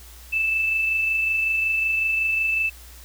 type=tone with amplitude modulation; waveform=sine; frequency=2637 Hz; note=E7; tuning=in tune; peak=-18 dBFS; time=0.32-2.7 s; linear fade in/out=20 ms; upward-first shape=sine; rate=25.4 Hz; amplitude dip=30%; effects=added 60 Hz sine -43 dBFS peak until 3.04 s + white hiss -47 dBFS RMS until 3.04 s